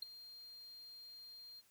triangle tone with ADSR envelope, 4200 Hz, C8, 6 cents sharp, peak -35 dBFS, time 0.02-1.62 s, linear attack 6 ms, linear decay 8 ms, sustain -16 dB, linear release 34 ms, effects white hiss -71 dBFS RMS until 1.7 s

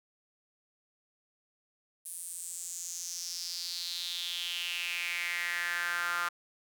sawtooth tone with high-pass filter sweep, 173.9 Hz, F3, 7 cents flat, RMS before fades -36 dBFS, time 2.05-6.29 s, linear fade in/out 10 ms, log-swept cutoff 10000 to 1300 Hz, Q 5, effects none

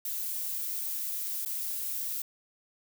violet noise with dropouts, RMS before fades -34 dBFS, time 0.05-2.22 s, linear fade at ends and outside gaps 2 ms, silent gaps 1.45-1.459 s, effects none

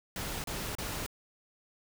pink noise bursts, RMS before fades -37 dBFS, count 3, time 0.16-1.064 s, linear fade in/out 2 ms, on 280 ms, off 32 ms, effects none

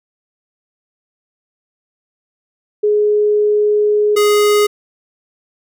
sine / square tone pair in turn, 418.9 / 416 Hz, G#4 / G#4, +15 / +3 cents, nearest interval unison, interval 12 cents, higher first, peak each -10 dBFS, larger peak neither, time 2.83-4.16 / 4.16-4.67 s, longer first, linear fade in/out 10 ms, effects none

